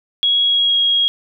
sine tone with pitch glide, 3322 to 3286 Hz, G#7 to G#7, 0 to -19 cents, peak -12 dBFS, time 0.23-1.08 s, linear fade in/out 0 ms, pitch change -19 cents, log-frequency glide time 0.43-0.77 s, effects none

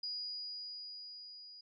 sine tone with level ramp, 4899 Hz, D#8, 28 cents flat, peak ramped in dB -37 to -51 dBFS, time 0.03-1.61 s, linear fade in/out 5 ms, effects none

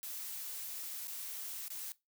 blue noise with dropouts, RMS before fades -43 dBFS, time 0.03-1.92 s, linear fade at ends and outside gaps 0 ms, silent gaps 1.072-1.08 / 1.681-1.703 s, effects noise-tail reverb RT60 0.2 s tail -19 dB re dry

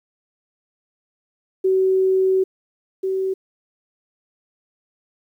sine tone pair in turn, 378.4 / 381 Hz, F#4 / G4, +39 / -49 cents, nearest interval unison, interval 12 cents, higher second, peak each -14 / -19 dBFS, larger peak first, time 1.64-2.44 / 3.03-3.34 s, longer first, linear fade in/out 10 ms, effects 9-bit

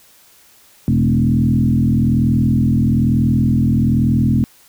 sine tone with frequency modulation, 174.61 Hz, F3, in tune, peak -11 dBFS, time 0.88-4.44 s, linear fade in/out 0 ms, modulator 41.1 Hz, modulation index 2.2, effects white hiss -49 dBFS RMS until 4.68 s

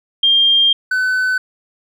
sine / triangle tone pair in turn, 3200 / 1510.2 Hz, G7 / F#6, +35 / +35 cents, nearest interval octave + minor second, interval 1300 cents, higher first, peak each -9 / -12 dBFS, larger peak first, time 0.23-0.73 / 0.91-1.38 s, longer first, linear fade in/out 5 ms, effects none

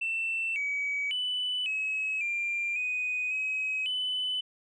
sine tone with pitch steps, 2679 / 2272 / 2989 / 2566 / 2384 / 2493 / 2542 / 3009 Hz, E7 / C#7 / F#7 / E7 / D7 / D#7 / D#7 / F#7, +27 / +42 / +17 / -47 / +25 / +3 / +36 / +28 cents, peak -27 dBFS, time 0.01-4.41 s, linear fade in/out 10 ms, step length 550 ms, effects tanh soft clip ceiling -24 dBFS

